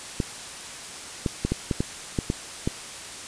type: clicks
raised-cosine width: 3 ms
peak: -10 dBFS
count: 9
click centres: 0.202 / 1.262 / 1.45 / 1.52 / 1.712 / 1.805 / 2.188 / 2.301 / 2.675 s
effects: white hiss -38 dBFS RMS until 3.27 s + resampled to 22050 Hz